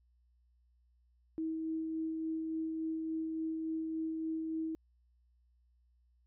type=tone with tremolo; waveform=sine; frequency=320.5 Hz; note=E4; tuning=49 cents flat; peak=-33 dBFS; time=1.38-4.75 s; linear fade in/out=0 ms; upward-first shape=sine; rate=3.5 Hz; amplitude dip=25%; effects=added 60 Hz sine -67 dBFS peak until 6.26 s